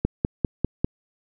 click train, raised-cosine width 3 ms, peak -7 dBFS, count 5, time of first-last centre 0.05-0.845 s, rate 5.03 Hz, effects none

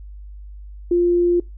sine tone, 349.3 Hz, F4, in tune, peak -13 dBFS, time 0.91-1.4 s, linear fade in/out 5 ms, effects noise-tail reverb RT60 0.2 s tail -22 dB re dry + added 50 Hz sine -34 dBFS peak until 1.57 s

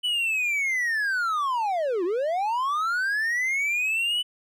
triangle linear two-way sweep, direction down then up, 2996 to 331.4 to 2996 Hz, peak -21 dBFS, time 0.03-4.23 s, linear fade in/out 20 ms, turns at 2.04 s, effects none

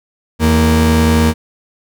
35% pulse tone pair together, 81.47 / 233.1 Hz, E2 / A#3, -20 / 0 cents, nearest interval octave + tritone, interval 1820 cents, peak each -10 dBFS, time 0.39-1.34 s, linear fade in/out 50 ms, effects none

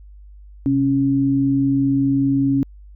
sine tone pair together, 130.81 / 275.7 Hz, C3 / C#4, 0 / -9 cents, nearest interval octave + minor second, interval 1291 cents, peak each -22 / -15 dBFS, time 0.66-2.63 s, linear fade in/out 0 ms, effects added 50 Hz sine -39 dBFS peak until 2.95 s

